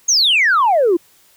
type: exponential sweep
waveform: sine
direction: down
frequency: 6710 to 322 Hz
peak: -9 dBFS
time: 0.08-0.97 s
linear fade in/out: 10 ms
effects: tanh soft clip ceiling -7 dBFS + white hiss -52 dBFS RMS until 1.36 s